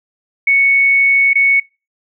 sine tone with dropouts, 2217 Hz, C#7, in tune, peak -8 dBFS, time 0.47-1.6 s, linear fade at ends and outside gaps 5 ms, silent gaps 1.333-1.354 s, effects noise-tail reverb RT60 0.3 s tail -26 dB re dry

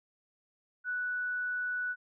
sine tone, 1480 Hz, F#6, in tune, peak -31 dBFS, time 0.84-1.96 s, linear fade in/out 50 ms, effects none

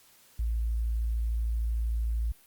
sine tone, 56.6 Hz, A1, 50 cents sharp, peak -26 dBFS, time 0.39-2.32 s, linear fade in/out 5 ms, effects white hiss -59 dBFS RMS until 2.46 s + Opus 48 kbps

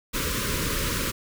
pink band-stop noise, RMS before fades -27 dBFS, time 0.13-1.12 s, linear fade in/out 20 ms, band 580 to 980 Hz, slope 96 dB/octave, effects none

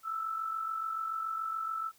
sine tone with amplitude modulation, 1318.5 Hz, E6, in tune, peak -30 dBFS, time 0.03-1.92 s, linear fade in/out 50 ms, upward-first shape sine, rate 47 Hz, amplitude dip 55%, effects white hiss -64 dBFS RMS until 1.98 s

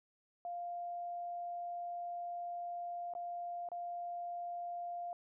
sine tone with dropouts, 698.5 Hz, F5, in tune, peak -39 dBFS, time 0.45-5.13 s, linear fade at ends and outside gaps 1 ms, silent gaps 3.137-3.151 / 3.688-3.717 s, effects none

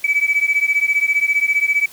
sine beating tone pair, 2286 / 2301 Hz, D7 / D7, -47 / -36 cents, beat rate 15 Hz, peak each -16 dBFS, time 0.04-1.86 s, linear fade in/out 5 ms, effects tanh soft clip ceiling -8 dBFS + white hiss -42 dBFS RMS until 1.92 s

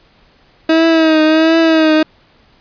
30% pulse tone with vibrato, 319.4 Hz, D#4, 45 cents sharp, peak -5 dBFS, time 0.69-2.03 s, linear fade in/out 5 ms, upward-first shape triangle, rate 1.4 Hz, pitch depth 56 cents each way, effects pink hiss -50 dBFS RMS until 2.6 s + resampled to 11025 Hz

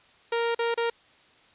sawtooth tone with dropouts, 466.2 Hz, A#4, in tune, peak -20 dBFS, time 0.32-0.9 s, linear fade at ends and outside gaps 5 ms, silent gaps 0.548-0.59 / 0.743-0.775 s, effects white hiss -58 dBFS RMS until 1.54 s + resampled to 8000 Hz

